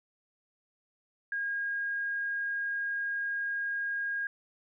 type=tone; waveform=sine; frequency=1628 Hz; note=G#6; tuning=35 cents flat; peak=-30 dBFS; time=1.32-4.27 s; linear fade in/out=2 ms; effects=none